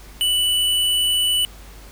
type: tone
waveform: square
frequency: 2969 Hz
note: F#7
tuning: 5 cents sharp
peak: -17 dBFS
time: 0.21-1.45 s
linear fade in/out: 0 ms
effects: added 50 Hz sine -40 dBFS peak until 1.91 s + pink hiss -45 dBFS RMS until 1.91 s